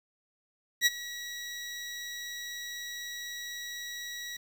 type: tone with ADSR envelope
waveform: 20% pulse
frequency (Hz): 1924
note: B6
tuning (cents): -46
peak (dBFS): -14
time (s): 0.81-4.37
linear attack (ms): 52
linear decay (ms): 27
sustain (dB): -18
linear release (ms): 8
effects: 9-bit